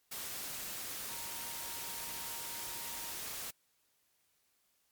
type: tone in noise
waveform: sine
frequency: 932.3 Hz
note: A#5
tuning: in tune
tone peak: -52 dBFS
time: 1.09-3.12 s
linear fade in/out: 10 ms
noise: white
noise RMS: -42 dBFS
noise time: 0.11-3.51 s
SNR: -13 dB
effects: white hiss -75 dBFS RMS until 4.91 s + MP3 96 kbps